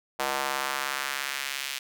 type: tone with high-pass filter sweep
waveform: square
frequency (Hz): 68.5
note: C#2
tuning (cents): -20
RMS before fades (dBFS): -31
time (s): 0.19-1.79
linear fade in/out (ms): 10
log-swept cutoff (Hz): 710 to 2700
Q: 1.2
effects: none